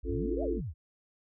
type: tone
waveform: sine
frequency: 55 Hz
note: A1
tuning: in tune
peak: -35 dBFS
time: 0.03-0.62 s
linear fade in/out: 10 ms
type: chord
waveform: sine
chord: Db augmented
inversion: none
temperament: equal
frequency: 277.2 / 349.2 / 440 Hz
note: Db4 / F4 / A4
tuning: 0 / 0 / 0 cents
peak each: -36 dBFS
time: 0.04-0.61 s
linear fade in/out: 50 ms
type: exponential two-way sweep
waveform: sine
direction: up then down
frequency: 62.8 to 698 to 62.8 Hz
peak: -34 dBFS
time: 0.06-0.74 s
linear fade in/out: 50 ms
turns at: 0.43 s
effects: none